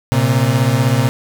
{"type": "beating tone pair", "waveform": "35% pulse", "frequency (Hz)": [116.54, 132.54], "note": ["A#2", "C3"], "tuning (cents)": [0, 23], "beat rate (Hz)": 16, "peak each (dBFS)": -13, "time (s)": [0.12, 1.09], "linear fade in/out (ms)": 0, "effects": []}